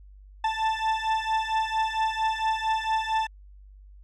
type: beating tone pair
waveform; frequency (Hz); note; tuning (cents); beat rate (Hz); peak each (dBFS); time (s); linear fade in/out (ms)
40% pulse; 880 / 884.4; A5 / A5; 0 / +9; 4.4; -26; 0.44-3.27; 5
effects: added 49 Hz sine -46 dBFS peak until 4.03 s + low-pass 4000 Hz 12 dB/octave